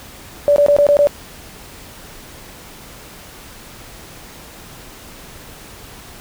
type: tone bursts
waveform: sine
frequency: 579 Hz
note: D5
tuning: 25 cents flat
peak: -8 dBFS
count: 6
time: 0.48-1.071 s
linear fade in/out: 0 ms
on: 81 ms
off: 21 ms
effects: pink hiss -38 dBFS RMS until 6.2 s